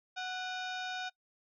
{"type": "harmonic tone with a mistuned harmonic", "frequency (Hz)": 740, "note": "F#5", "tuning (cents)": 0, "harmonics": [1, 2, 3, 4, 5, 6, 7, 8, 9], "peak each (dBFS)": [-40, -40, -47, -50, -44, -55, -52, -58, -59], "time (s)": [0.16, 1.1], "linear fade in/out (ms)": 20, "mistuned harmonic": 3, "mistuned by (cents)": 150, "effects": ["noise-tail reverb RT60 0.1 s tail -23 dB re dry"]}